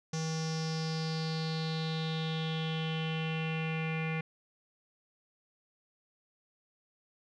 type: tone with low-pass filter sweep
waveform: square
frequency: 160 Hz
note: D#3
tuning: 49 cents sharp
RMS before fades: -34 dBFS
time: 0.13-4.21 s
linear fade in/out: 5 ms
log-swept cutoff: 6000 to 2300 Hz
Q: 5.7
effects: none